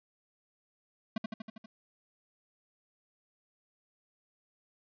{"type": "tone with echo", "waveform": "square", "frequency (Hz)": 220, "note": "A3", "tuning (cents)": 0, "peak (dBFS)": -30, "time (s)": [1.16, 1.18], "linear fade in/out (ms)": 5, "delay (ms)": 80, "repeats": 6, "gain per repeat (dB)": -3, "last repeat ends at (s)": 1.66, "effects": ["resampled to 11025 Hz", "11-bit"]}